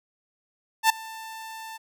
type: tone with ADSR envelope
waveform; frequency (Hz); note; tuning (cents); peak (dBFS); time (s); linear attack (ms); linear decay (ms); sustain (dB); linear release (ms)
sawtooth; 889; A5; +18; -10; 0.83-1.78; 67; 7; -23; 19
effects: none